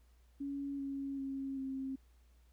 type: tone with pitch steps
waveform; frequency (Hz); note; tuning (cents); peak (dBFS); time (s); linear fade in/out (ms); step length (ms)
sine; 280 / 275.5 / 271.1 / 266.7; C#4 / C#4 / C#4 / C4; +18 / -11 / -38 / +33; -37; 0.4-1.96; 10; 390
effects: added 60 Hz sine -62 dBFS peak until 2.52 s + pink hiss -75 dBFS RMS until 2.52 s